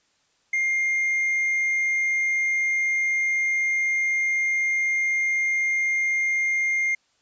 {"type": "tone with tanh clipping", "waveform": "sine", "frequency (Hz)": 2116, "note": "C7", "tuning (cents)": 19, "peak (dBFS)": -21, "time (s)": [0.53, 6.95], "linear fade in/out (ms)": 5, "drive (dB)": 2, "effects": ["white hiss -66 dBFS RMS until 7.21 s", "resampled to 16000 Hz"]}